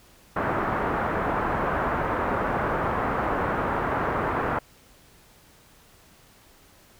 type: low-pass noise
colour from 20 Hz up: white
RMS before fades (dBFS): -26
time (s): 0.36-4.59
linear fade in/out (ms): 5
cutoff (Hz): 1400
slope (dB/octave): 24
effects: pink hiss -55 dBFS RMS until 6.99 s